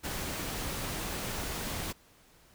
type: noise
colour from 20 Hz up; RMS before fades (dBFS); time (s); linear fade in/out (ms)
pink; -36; 0.03-1.93; 20
effects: pink hiss -61 dBFS RMS until 2.54 s